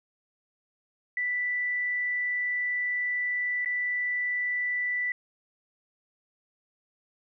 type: tone with dropouts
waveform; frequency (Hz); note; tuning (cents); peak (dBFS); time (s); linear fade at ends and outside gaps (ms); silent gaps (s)
sine; 1975.5; B6; 0; -26; 1.17-5.12; 2; 3.648-3.658
effects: none